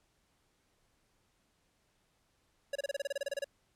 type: tone bursts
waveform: square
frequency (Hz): 561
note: C#5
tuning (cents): +21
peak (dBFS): -33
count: 14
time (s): 2.73-3.444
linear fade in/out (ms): 5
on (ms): 25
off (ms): 28
effects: pink hiss -74 dBFS RMS until 3.75 s + low-pass 11000 Hz 12 dB/octave